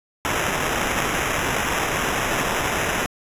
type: noise with sample-and-hold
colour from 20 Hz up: white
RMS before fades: -23 dBFS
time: 0.25-3.06 s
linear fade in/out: 0 ms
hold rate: 4410 Hz
effects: resampled to 32000 Hz